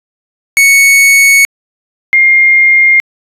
45% pulse / sine tone pair in turn, 2217 / 2120 Hz, C#7 / C7, 0 / +22 cents, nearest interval minor second, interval 78 cents, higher first, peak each -3 dBFS, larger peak neither, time 0.57-1.45 / 2.13-3 s, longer first, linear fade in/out 0 ms, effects resampled to 32000 Hz

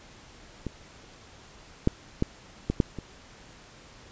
clicks, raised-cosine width 3 ms, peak -18 / -7 / -10 / -12 / -7 / -22 dBFS, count 6, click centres 0.667 / 1.874 / 2.224 / 2.7 / 2.802 / 2.987 s, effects pink hiss -51 dBFS RMS until 4.11 s + resampled to 16000 Hz

